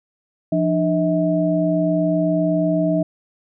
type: tone cluster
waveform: sine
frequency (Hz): 172.3 / 300.3 / 641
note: F3 / D4 / E5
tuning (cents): -23 / +39 / -49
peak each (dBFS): -20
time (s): 0.52-3.03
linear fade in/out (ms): 5
effects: none